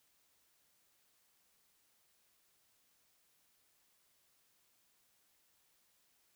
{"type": "silence", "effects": ["white hiss -74 dBFS RMS until 6.35 s"]}